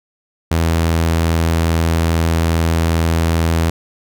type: tone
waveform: sawtooth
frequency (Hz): 82.41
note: E2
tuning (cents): 0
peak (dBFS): -9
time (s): 0.51-3.7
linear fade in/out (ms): 5
effects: none

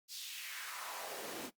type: noise with high-pass filter sweep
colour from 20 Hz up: pink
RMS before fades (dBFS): -45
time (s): 0.08-1.51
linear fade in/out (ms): 50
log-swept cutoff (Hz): 4800 to 240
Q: 2.2
effects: noise-tail reverb RT60 0.1 s tail -17 dB re dry + Opus 48 kbps

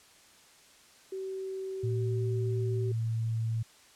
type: tone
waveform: sine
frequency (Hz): 382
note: G4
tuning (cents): -45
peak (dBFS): -34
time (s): 1.12-2.92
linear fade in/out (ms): 5
type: tone with pitch glide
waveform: sine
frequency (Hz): 113.7 to 112.91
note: A#2 to A2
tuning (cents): -43 to +45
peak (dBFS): -28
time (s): 1.83-3.63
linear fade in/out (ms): 10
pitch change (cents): -12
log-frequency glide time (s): 2.15-3.46
effects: white hiss -58 dBFS RMS until 3.95 s + low-pass 9000 Hz 12 dB/octave

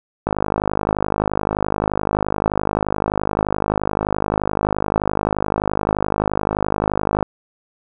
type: click train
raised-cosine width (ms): 1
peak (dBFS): -4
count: 360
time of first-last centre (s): 0.27-7.227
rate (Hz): 51.6
effects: none

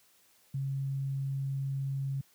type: tone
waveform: sine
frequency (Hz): 136.5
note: C#3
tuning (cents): -26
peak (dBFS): -30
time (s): 0.54-2.21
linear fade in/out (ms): 5
effects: white hiss -65 dBFS RMS until 2.34 s + high-pass 80 Hz 12 dB/octave

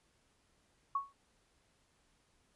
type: tone with exponential decay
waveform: sine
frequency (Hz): 1108.7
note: C#6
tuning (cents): 0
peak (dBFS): -28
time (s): 0.95-1.13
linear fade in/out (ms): 5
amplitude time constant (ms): 38
effects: pink hiss -73 dBFS RMS until 2.55 s + resampled to 24000 Hz

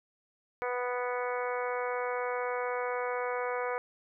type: harmonic tone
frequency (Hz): 246.9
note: B3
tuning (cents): 0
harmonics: 2 / 3 / 4 / 5 / 6 / 7 / 8 / 9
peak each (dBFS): -33 / -39 / -38 / -40 / -41 / -46 / -47 / -43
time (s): 0.62-3.78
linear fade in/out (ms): 0
effects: none

